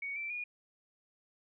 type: tone with pitch steps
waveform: sine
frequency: 2236 / 2336 / 2441 Hz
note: C#7 / D7 / D#7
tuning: +14 / -10 / -34 cents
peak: -36 dBFS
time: 0.02-0.44 s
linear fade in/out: 5 ms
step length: 140 ms
effects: none